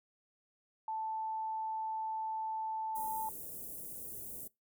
sine tone, 880 Hz, A5, in tune, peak -35 dBFS, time 0.88-3.29 s, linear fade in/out 2 ms
white band-stop noise, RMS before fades -45 dBFS, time 2.95-4.48 s, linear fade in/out 10 ms, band 550 to 9400 Hz, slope 24 dB/octave
effects noise-tail reverb RT60 0.2 s tail -22 dB re dry

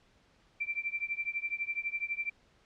sine tone with tremolo, 2349 Hz, D7, in tune, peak -28 dBFS, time 0.6-2.3 s, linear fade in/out 10 ms, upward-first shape triangle, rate 12 Hz, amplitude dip 100%, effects pink hiss -66 dBFS RMS until 2.65 s + low-pass 5000 Hz 12 dB/octave

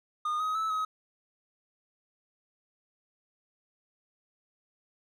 triangle tone with pitch steps, 1223 / 1262 / 1307 / 1270 Hz, D#6 / D#6 / E6 / D#6, -30 / +24 / -15 / +35 cents, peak -26 dBFS, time 0.25-0.85 s, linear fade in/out 5 ms, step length 150 ms, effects none

